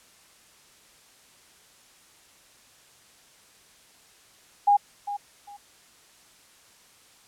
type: tone with echo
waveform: sine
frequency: 815 Hz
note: G#5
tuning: 33 cents flat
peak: -15 dBFS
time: 4.67-4.77 s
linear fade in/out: 10 ms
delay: 400 ms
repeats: 2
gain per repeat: -13 dB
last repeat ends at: 5.57 s
effects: white hiss -56 dBFS RMS until 7.27 s + low-pass 10000 Hz 12 dB/octave